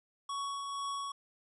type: tone with tremolo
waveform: square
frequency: 1117 Hz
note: C#6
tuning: 13 cents sharp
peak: -35 dBFS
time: 0.29-1.12 s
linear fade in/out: 5 ms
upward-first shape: triangle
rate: 2.1 Hz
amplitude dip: 35%
effects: resampled to 24000 Hz